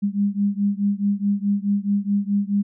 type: beating tone pair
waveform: sine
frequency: 200 / 204.7 Hz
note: G3 / G#3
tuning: +35 / -25 cents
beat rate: 4.7 Hz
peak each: -21 / -22 dBFS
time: 0.02-2.63 s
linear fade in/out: 20 ms
effects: none